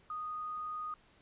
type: tone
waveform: sine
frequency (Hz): 1239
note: D#6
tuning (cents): -8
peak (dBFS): -37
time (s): 0.1-0.94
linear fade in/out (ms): 2
effects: pink hiss -65 dBFS RMS until 1.21 s + resampled to 8000 Hz